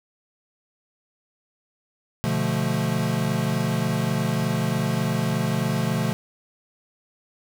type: chord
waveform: square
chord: B half-diminished seventh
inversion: none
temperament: equal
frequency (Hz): 123.47 / 146.83 / 174.61 / 220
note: B2 / D3 / F3 / A3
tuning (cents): 0 / 0 / 0 / 0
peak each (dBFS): -28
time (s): 2.24-6.13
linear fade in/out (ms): 0
effects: none